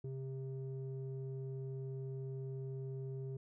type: tone with low-pass filter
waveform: square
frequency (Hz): 133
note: C3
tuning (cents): +29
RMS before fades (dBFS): -43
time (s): 0.04-3.37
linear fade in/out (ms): 5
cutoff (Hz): 320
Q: 7
effects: none

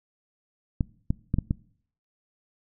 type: clicks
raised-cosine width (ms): 5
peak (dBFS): -11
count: 5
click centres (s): 0.808 / 1.105 / 1.341 / 1.386 / 1.509
effects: noise-tail reverb RT60 0.6 s tail -23 dB re dry

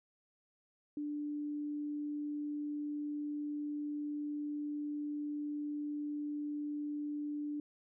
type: tone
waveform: sine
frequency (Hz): 294.8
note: D4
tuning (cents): +7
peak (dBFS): -36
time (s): 0.97-7.6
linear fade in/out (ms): 2
effects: none

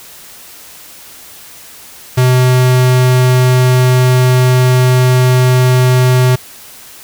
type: tone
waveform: square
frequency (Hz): 127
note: B2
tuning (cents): +49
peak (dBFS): -7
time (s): 2.17-6.36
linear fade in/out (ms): 10
effects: white hiss -35 dBFS RMS until 7.03 s

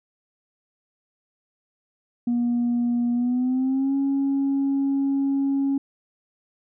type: tone with pitch glide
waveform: sine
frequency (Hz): 239.7 to 275.3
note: A#3 to C#4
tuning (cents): +48 to -12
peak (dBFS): -18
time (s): 2.27-5.78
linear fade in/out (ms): 5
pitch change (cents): +240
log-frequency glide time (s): 3.13-3.95
effects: tanh soft clip ceiling -17 dBFS

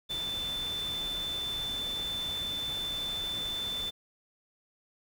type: tone in noise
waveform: sine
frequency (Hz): 3528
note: A7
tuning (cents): +4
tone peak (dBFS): -32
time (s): 0.09-3.91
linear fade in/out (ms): 20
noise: pink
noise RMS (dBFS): -43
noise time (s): 0.09-3.91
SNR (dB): +8
effects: none

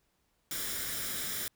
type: noise with comb filter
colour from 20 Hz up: white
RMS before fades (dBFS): -36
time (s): 0.51-1.48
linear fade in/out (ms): 2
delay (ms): 0.56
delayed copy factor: +0.6
effects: pink hiss -75 dBFS RMS until 1.55 s

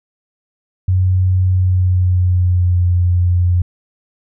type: tone with pitch glide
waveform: sine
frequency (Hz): 92.5 to 88.83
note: F#2 to F2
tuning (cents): 0 to +30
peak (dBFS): -10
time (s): 0.88-3.62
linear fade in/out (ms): 5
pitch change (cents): -70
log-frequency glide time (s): 1.5-2.85
effects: none

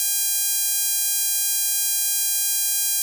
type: tone with high-pass filter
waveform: sawtooth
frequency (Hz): 807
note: G#5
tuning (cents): -50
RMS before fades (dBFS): -22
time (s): 0-3.02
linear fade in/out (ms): 0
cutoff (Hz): 7900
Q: 0.91
effects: none

